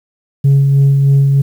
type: tone with tremolo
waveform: sine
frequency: 138.59 Hz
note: C#3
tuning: in tune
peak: -3 dBFS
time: 0.44-1.42 s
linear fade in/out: 10 ms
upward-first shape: sine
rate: 3.2 Hz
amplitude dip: 35%
effects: tanh soft clip ceiling -4 dBFS + 7-bit